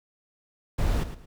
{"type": "noise with echo", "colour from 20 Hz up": "brown", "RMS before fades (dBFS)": -24, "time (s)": [0.78, 1.04], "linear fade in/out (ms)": 10, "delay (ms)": 110, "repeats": 2, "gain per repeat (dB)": -11, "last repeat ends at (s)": 1.26, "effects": []}